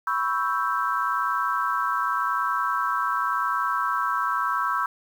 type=chord; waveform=sine; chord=C# half-diminished seventh; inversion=third; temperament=equal; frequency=987.8 / 1108.7 / 1318.5 / 1568 Hz; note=B5 / C#6 / E6 / G6; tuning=0 / 0 / 0 / 0 cents; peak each=-29 / -27 / -26 / -30 dBFS; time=0.07-4.86 s; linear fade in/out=2 ms; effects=8-bit